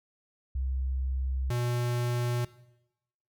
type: tone pair in turn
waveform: sine / square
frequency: 65.41 / 121.22 Hz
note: C2 / B2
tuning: 0 / -32 cents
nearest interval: major seventh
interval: 1068 cents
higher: second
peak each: -28 / -28 dBFS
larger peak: neither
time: 0.55-1.5 / 1.5-2.45 s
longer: neither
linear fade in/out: 5 ms
effects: noise-tail reverb RT60 0.9 s tail -18 dB re dry